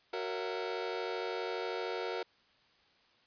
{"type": "chord", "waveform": "sawtooth", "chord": "F# dominant seventh", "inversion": "none", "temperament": "just", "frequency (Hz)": [370, 462.5, 555, 666], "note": ["F#4", "A#4", "C#5", "E5"], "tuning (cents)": [0, -14, 2, 18], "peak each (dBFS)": [-35, -34, -40, -40], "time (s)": [0.13, 2.23], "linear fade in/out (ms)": 5, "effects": ["white hiss -67 dBFS RMS until 3.26 s", "resampled to 11025 Hz"]}